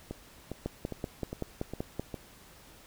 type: two click trains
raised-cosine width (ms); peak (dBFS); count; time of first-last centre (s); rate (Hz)
2; -19 / -23; 8 / 6; 0.66-1.996 / 0.11-2.143; 5.24 / 2.46
effects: pink hiss -55 dBFS RMS until 2.86 s